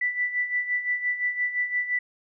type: tone with tremolo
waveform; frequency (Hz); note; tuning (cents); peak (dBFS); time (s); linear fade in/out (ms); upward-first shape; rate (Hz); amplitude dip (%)
sine; 1975.5; B6; 0; -21; 0.01-1.99; 5; sine; 5.8; 70
effects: none